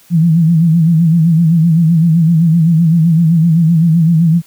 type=tone with vibrato; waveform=sine; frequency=164.81 Hz; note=E3; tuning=in tune; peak=-6 dBFS; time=0.1-4.42 s; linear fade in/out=50 ms; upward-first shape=sine; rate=7.8 Hz; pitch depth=89 cents each way; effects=white hiss -46 dBFS RMS until 4.46 s